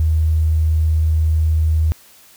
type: tone with tanh clipping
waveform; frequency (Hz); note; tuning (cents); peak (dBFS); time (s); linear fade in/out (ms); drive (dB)
triangle; 79.1; D#2; +29; -12; 0-1.92; 0; 3
effects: white hiss -47 dBFS RMS until 2.36 s